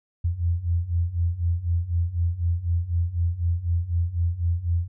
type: beating tone pair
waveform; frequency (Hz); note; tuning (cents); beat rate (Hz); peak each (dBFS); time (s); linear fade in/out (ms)
sine; 83.4 / 87.4; E2 / F2; +21 / +2; 4; -26 / -23; 0.24-4.88; 10
effects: none